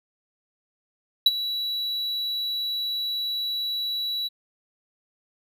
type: tone with ADSR envelope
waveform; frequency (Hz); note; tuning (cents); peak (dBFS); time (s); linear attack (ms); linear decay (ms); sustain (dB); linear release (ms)
triangle; 3923; B7; -12; -9; 1.26-4.29; 4; 32; -15; 24
effects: none